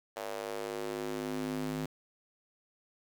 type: tone with high-pass filter sweep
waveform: square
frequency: 51.91 Hz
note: G#1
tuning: in tune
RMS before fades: -37 dBFS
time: 0.16-1.86 s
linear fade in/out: 5 ms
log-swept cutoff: 590 to 200 Hz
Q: 2.6
effects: 9-bit